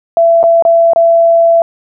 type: tone with dropouts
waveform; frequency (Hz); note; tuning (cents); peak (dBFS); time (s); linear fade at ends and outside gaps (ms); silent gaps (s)
sine; 670; E5; +28; -4; 0.17-1.62; 1; 0.43-0.438 / 0.624-0.651 / 0.934-0.96
effects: none